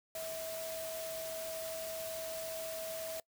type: tone in noise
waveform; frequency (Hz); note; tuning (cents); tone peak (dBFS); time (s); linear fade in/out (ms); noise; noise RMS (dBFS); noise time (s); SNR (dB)
sine; 647; E5; -32; -40; 0.15-3.2; 2; white; -45; 0.15-3.2; +2
effects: noise-tail reverb RT60 0.1 s tail -23 dB re dry